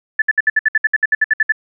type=tone bursts; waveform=sine; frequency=1744 Hz; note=A6; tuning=16 cents flat; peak=-9 dBFS; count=15; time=0.19-1.522 s; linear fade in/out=5 ms; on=30 ms; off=63 ms; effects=none